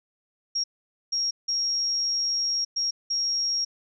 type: tone bursts at uneven times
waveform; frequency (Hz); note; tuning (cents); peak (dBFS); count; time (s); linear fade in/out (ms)
sine; 5588; F8; 0; -23; 5; 0.55-0.64 / 1.12-1.31 / 1.48-2.65 / 2.76-2.91 / 3.1-3.65; 10
effects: none